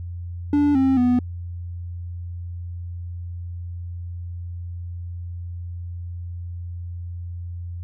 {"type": "tone with pitch steps", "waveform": "triangle", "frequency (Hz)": [290.4, 266.4, 247.2], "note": ["D4", "C4", "B3"], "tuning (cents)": [-19, 31, 2], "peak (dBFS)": -13, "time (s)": [0.53, 1.19], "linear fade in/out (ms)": 2, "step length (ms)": 220, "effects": ["added 87 Hz sine -29 dBFS peak until 7.83 s"]}